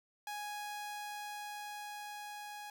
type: tone with level ramp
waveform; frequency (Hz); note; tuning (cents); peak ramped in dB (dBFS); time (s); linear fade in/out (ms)
sawtooth; 830.6; G#5; 0; -36 to -41; 0.27-2.7; 2
effects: none